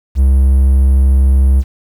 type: tone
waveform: triangle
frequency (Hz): 66.7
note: C2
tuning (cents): +34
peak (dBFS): -4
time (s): 0.15-1.64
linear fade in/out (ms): 50
effects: 7-bit